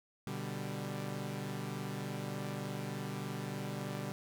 sawtooth chord, G major, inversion first, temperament equal, 123.47 / 146.83 / 196 Hz, B2 / D3 / G3, 0 / 0 / 0 cents, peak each -39 / -38 / -38 dBFS, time 0.27-4.12 s, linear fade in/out 0 ms, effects none

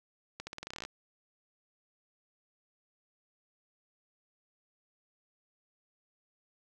accelerating click train, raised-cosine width 0.2 ms, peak -23 dBFS, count 14, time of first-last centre 0.4-0.85 s, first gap 70 ms, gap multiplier 0.87, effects none

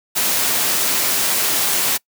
white noise, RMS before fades -18 dBFS, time 0.15-1.98 s, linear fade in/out 20 ms, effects noise-tail reverb RT60 0.1 s tail -25 dB re dry + high-pass 150 Hz 12 dB/octave

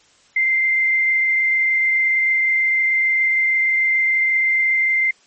sine tone with frequency modulation, 2088 Hz, C7, 4 cents flat, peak -14 dBFS, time 0.36-5.11 s, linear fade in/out 5 ms, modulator 26.6 Hz, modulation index 0.7, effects white hiss -54 dBFS RMS until 5.26 s + MP3 32 kbps

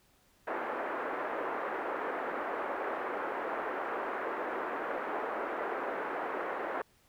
pink band-pass noise, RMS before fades -36 dBFS, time 0.47-6.82 s, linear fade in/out 5 ms, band 350 to 1700 Hz, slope 24 dB/octave, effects pink hiss -67 dBFS RMS until 7.08 s

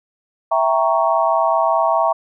sine chord, E diminished seventh, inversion none, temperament equal, 659.3 / 784 / 932.3 / 1108.7 Hz, E5 / G5 / Bb5 / Db6, 0 / 0 / 0 / 0 cents, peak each -17 / -21 / -19 / -20 dBFS, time 0.51-2.13 s, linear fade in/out 10 ms, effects none

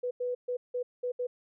sine tone bursts at uneven times, 493.9 Hz, B4, in tune, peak -29 dBFS, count 6, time 0.03-0.11 / 0.2-0.35 / 0.48-0.57 / 0.74-0.83 / 1.03-1.12 / 1.19-1.27 s, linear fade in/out 10 ms, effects none

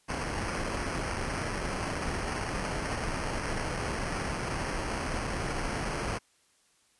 pink noise with sample-and-hold, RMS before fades -33 dBFS, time 0.08-6.19 s, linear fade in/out 20 ms, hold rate 3675 Hz, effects white hiss -67 dBFS RMS until 6.99 s + resampled to 24000 Hz

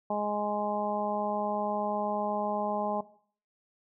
harmonic tone, 208.1 Hz, G#3, 4 cents sharp, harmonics 1 / 2 / 3 / 4 / 5, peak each -35 / -38 / -32 / -32 / -38 dBFS, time 0.1-3.01 s, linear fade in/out 5 ms, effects noise-tail reverb RT60 0.5 s tail -17 dB re dry

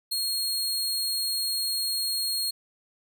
sawtooth tone, 4270 Hz, C8, 34 cents sharp, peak -23 dBFS, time 0.11-2.51 s, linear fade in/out 10 ms, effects none

